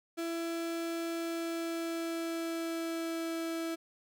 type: tone with pitch glide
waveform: 35% pulse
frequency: 333.7 to 329.3 Hz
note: E4 to E4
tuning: +21 to -2 cents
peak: -32 dBFS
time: 0.17-3.76 s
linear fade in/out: 20 ms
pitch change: -23 cents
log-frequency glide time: 1.09-3.34 s
effects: none